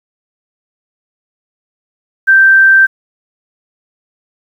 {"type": "tone", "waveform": "sine", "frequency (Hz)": 1565, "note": "G6", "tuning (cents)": -3, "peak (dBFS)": -3, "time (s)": [2.27, 2.87], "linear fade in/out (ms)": 20, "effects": ["7-bit"]}